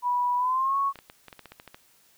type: tone with pitch glide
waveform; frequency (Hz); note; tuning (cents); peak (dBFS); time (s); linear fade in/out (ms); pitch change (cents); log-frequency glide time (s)
sine; 980 to 1106.4; B5 to C#6; -14 to -4; -22; 0.02-0.93; 50; +210; 0.37-0.77
type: clicks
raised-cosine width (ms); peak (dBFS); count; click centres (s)
0.3; -27; 11; 0.957 / 0.989 / 1.099 / 1.283 / 1.328 / 1.393 / 1.457 / 1.52 / 1.599 / 1.677 / 1.745
effects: white hiss -61 dBFS RMS until 2.17 s